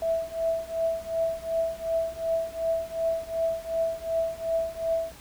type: tone with tremolo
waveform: sine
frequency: 658 Hz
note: E5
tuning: 3 cents flat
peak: -21 dBFS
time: 0.02-5.12 s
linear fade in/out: 2 ms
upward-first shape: triangle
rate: 2.7 Hz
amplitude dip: 95%
effects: added 60 Hz sine -52 dBFS peak until 5.2 s + pink hiss -48 dBFS RMS until 5.2 s